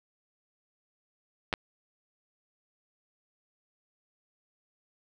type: clicks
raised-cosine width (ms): 0.3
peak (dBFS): -14 / -11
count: 2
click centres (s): 1.528 / 1.538
effects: none